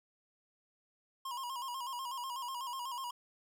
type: tone with vibrato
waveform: square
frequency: 1015 Hz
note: B5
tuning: 47 cents sharp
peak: -39 dBFS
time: 1.25-3.11 s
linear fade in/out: 5 ms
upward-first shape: square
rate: 8.1 Hz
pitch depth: 85 cents each way
effects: none